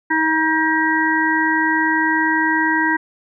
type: harmonic tone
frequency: 317.5 Hz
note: D#4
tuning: 35 cents sharp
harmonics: 1 / 3 / 5 / 6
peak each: -20 / -20 / -20 / -20 dBFS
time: 0.1-2.97 s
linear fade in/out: 10 ms
effects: none